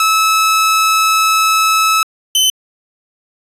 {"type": "tone pair in turn", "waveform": "sawtooth", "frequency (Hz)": [1300, 3046], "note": ["E6", "F#7"], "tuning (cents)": [-24, 50], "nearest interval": "octave + minor third", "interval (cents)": 1474, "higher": "second", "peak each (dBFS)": -6, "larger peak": "neither", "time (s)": [[0, 2.03], [2.35, 2.5]], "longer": "first", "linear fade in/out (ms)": 2, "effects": ["resampled to 32000 Hz"]}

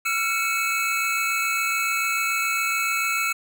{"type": "tone cluster", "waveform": "square", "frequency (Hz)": [1346, 1413, 2231, 2590], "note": ["E6", "F6", "C#7", "E7"], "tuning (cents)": [36, 20, 11, -31], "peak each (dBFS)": [-28, -34, -28, -26], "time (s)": [0.05, 3.33], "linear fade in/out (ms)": 10, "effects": []}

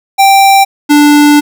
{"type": "tone pair in turn", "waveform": "square", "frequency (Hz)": [784, 293.7], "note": ["G5", "D4"], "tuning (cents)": [0, 0], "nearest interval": "octave + perfect fourth", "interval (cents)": 1700, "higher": "first", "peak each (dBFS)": -3, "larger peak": "neither", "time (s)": [[0.18, 0.65], [0.89, 1.41]], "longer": "second", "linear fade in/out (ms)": 20, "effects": []}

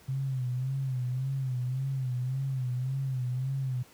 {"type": "tone with vibrato", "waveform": "sine", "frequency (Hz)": 130, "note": "C3", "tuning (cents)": -11, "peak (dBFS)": -28, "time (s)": [0.08, 3.83], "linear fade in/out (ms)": 10, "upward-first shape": "sine", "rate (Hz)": 1.8, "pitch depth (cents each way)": 79, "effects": ["pink hiss -57 dBFS RMS until 3.93 s", "high-pass 60 Hz 12 dB/octave"]}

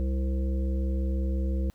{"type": "harmonic tone", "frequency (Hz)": 65.7, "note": "C2", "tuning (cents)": 8, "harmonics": [1, 3, 5, 7, 8], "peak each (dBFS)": [-25, -35, -38, -45, -42], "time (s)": [0, 1.7], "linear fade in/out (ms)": 0, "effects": ["pink hiss -66 dBFS RMS until 1.74 s"]}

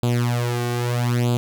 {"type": "tone with flanger", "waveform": "sawtooth", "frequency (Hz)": 120.8, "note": "B2", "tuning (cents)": -38, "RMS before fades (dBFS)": -21, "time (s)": [0.03, 1.37], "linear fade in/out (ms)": 0, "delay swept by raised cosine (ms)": [0.26, 2.66], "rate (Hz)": 0.78, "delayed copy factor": 0.8, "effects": []}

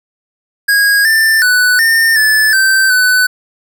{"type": "tone with pitch steps", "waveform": "square", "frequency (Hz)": [1642, 1781, 1490, 1815, 1740, 1552, 1501], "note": ["G#6", "A6", "F#6", "A#6", "A6", "G6", "F#6"], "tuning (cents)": [-20, 21, 12, -47, -20, -18, 24], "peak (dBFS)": -8, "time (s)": [0.68, 3.27], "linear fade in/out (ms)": 10, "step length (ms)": 370, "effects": []}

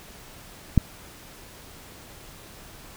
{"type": "click", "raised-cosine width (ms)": 5, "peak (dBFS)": -3, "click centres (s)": 0.777, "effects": ["pink hiss -46 dBFS RMS until 2.96 s"]}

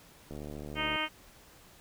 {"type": "click train", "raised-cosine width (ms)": 2, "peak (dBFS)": -29, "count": 49, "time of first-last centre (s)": [0.31, 0.959], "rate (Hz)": 74}
{"type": "harmonic tone", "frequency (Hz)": 310.1, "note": "D#4", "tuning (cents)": -6, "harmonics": [1, 2, 3, 4, 5, 6, 7, 8, 9, 10], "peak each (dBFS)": [-41, -41, -39, -38, -40, -42, -36, -40, -40, -37], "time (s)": [0.75, 1.09], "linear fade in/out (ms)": 50}
{"effects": ["pink hiss -57 dBFS RMS until 1.8 s"]}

